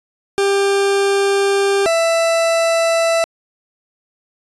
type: tone pair in turn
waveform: 40% pulse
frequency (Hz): 396.8 / 663.4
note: G4 / E5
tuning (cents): +21 / +11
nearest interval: major sixth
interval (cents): 890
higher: second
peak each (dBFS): -12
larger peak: neither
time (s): 0.38-1.86 / 1.86-3.24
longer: first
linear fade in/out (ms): 0
effects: resampled to 24000 Hz